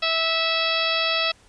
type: harmonic tone with a mistuned harmonic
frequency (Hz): 654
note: E5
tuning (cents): -14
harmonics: 1 / 2 / 3 / 4 / 5 / 6 / 7 / 8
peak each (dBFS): -28 / -28 / -31 / -26 / -27 / -28 / -31 / -32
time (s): 0.02-1.32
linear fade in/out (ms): 10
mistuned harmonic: 5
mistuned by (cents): +22
effects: pink hiss -55 dBFS RMS until 1.48 s + resampled to 22050 Hz